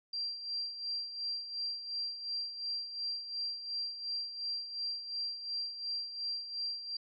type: tone with tremolo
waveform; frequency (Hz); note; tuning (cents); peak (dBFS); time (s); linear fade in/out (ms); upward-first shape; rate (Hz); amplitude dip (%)
sine; 4731; D8; +12; -33; 0.13-6.97; 5; sine; 2.8; 65
effects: none